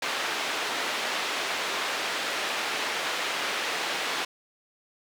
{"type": "band-pass noise", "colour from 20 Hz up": "white", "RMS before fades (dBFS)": -30, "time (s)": [0.02, 4.25], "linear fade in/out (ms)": 5, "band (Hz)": [360, 3100], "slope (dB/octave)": 12, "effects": []}